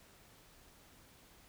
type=silence; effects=pink hiss -62 dBFS RMS until 1.48 s